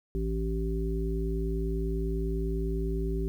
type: harmonic tone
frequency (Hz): 55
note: A1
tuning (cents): 0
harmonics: 1 / 3 / 5 / 7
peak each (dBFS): -29 / -35 / -39 / -34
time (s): 0.15-3.28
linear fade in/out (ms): 0
effects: 10-bit